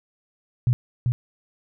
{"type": "tone with echo", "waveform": "sine", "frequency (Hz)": 122.1, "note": "B2", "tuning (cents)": -19, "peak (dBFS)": -15, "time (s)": [0.67, 0.73], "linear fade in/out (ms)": 0, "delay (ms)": 390, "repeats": 1, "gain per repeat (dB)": -3, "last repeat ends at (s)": 1.12, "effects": []}